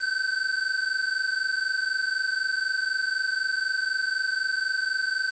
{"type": "tone pair together", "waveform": "square", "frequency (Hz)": [1525, 1549], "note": ["G6", "G6"], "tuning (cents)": [-48, -21], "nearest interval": "unison", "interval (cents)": 27, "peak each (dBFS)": -28, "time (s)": [0, 5.31], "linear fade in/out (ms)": 20, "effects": ["resampled to 16000 Hz", "8-bit"]}